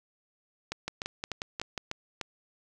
two click trains, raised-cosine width 0.2 ms, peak -16 / -16 dBFS, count 6 / 6, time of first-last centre 0.72-2.213 / 0.88-1.778 s, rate 3.35 / 5.57 Hz, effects none

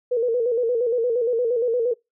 sine tone with vibrato, 475 Hz, A#4, 33 cents sharp, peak -18 dBFS, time 0.11-1.94 s, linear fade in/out 10 ms, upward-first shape square, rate 8.6 Hz, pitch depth 70 cents each way, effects noise-tail reverb RT60 0.2 s tail -24 dB re dry

